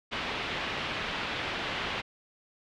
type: low-pass noise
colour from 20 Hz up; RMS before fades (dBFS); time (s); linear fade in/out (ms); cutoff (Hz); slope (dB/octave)
white; -34; 0.11-2.02; 20; 3300; 24
effects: none